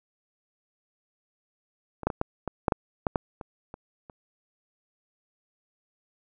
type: clicks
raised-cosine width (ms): 1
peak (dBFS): -22 / -9 / -16 / -11 / -16 / -7 / -8 / -10 / -10 / -23 / -25 / -30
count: 12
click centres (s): 2.033 / 2.07 / 2.102 / 2.214 / 2.477 / 2.682 / 2.722 / 3.068 / 3.158 / 3.412 / 3.741 / 4.098
effects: none